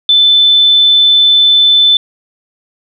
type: tone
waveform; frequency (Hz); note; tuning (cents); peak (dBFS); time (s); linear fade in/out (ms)
sine; 3520; A7; 0; -4; 0.09-1.97; 2
effects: none